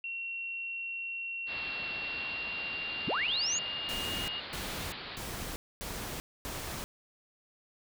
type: tone with pitch glide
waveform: sine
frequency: 2731 to 2849 Hz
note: F7 to F7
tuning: -39 to +34 cents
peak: -35 dBFS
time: 0.04-4.4 s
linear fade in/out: 2 ms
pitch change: +73 cents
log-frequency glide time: 1.89-4.25 s
type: low-pass noise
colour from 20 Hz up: white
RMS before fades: -43 dBFS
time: 1.46-5.2 s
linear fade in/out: 50 ms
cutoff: 4600 Hz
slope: 96 dB/octave
type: linear sweep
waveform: sine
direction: up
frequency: 46.91 to 7000 Hz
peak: -29 dBFS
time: 3.07-3.59 s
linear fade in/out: 10 ms
type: noise bursts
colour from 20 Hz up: pink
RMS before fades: -39 dBFS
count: 5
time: 3.89-6.84 s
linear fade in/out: 0 ms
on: 390 ms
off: 250 ms
effects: none